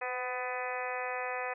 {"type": "harmonic tone with a mistuned harmonic", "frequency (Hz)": 250.3, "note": "B3", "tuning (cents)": 23, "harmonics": [2, 3, 4, 5, 6, 7, 8, 9, 10], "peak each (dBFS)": [-39, -39, -42, -43, -47, -42, -42, -49, -43], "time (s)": [0.01, 1.54], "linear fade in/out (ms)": 10, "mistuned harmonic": 2, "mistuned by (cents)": 19, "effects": []}